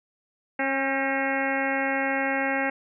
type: harmonic tone with a mistuned harmonic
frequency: 271.3 Hz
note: C#4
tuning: 37 cents flat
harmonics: 1 / 2 / 3 / 4 / 5 / 6 / 7 / 8 / 9 / 10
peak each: -30 / -30 / -30 / -40 / -38 / -31 / -31 / -32 / -40 / -40 dBFS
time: 0.59-2.7 s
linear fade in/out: 5 ms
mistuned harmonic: 6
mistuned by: -35 cents
effects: none